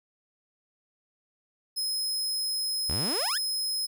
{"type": "tone", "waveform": "sawtooth", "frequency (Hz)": 5120, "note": "D#8", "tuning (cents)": 49, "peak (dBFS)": -25, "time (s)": [1.76, 3.87], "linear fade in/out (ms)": 20}
{"type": "exponential sweep", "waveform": "sawtooth", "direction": "up", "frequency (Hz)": [61.74, 1864], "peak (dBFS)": -27, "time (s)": [2.89, 3.38], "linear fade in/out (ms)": 5}
{"effects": []}